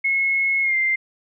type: tone with pitch glide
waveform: sine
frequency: 2176 to 2092 Hz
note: C#7 to C7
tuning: -33 to -1 cents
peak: -17 dBFS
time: 0.04-0.96 s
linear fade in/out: 10 ms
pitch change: -68 cents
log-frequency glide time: 0.62-0.76 s
effects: none